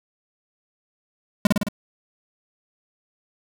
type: tone with echo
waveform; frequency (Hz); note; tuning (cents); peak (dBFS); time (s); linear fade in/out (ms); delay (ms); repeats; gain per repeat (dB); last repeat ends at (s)
square; 205.4; G#3; -19; -12; 1.45-1.47; 2; 54; 4; -3; 1.686
effects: none